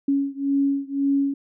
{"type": "beating tone pair", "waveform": "sine", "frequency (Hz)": [277.2, 279.1], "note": ["C#4", "C#4"], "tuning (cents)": [0, 12], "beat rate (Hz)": 1.9, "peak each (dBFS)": [-22, -23], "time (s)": [0.08, 1.34], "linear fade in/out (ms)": 5, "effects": []}